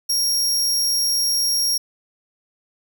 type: tone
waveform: sawtooth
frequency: 5588 Hz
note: F8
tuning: in tune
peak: -15 dBFS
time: 0.09-1.78 s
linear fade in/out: 10 ms
effects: none